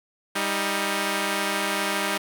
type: tone pair together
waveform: 5% pulse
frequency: 198.3 / 314.8 Hz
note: G3 / D#4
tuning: +20 / +20 cents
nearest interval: minor sixth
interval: 800 cents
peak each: -15 dBFS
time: 0.35-2.18 s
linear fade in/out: 10 ms
effects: none